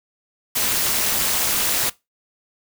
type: noise with amplitude modulation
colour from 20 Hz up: white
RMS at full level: -17 dBFS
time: 0.55-1.9 s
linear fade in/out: 10 ms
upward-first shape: sine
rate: 237 Hz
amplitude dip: 80%
effects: noise-tail reverb RT60 0.2 s tail -20 dB re dry